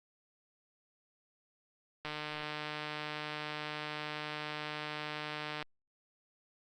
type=click train; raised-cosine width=0.3 ms; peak=-23 dBFS; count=541; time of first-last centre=2.05-5.626 s; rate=151 Hz; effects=Opus 48 kbps